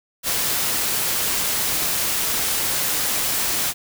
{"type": "noise", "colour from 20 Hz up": "white", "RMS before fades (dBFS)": -22, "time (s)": [0.23, 3.74], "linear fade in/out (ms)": 50, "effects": []}